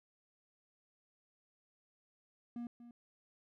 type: tone with echo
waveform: triangle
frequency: 238.1 Hz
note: A#3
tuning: 37 cents sharp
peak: -38 dBFS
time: 2.56-2.67 s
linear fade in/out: 2 ms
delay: 240 ms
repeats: 1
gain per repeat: -12 dB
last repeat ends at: 2.91 s
effects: none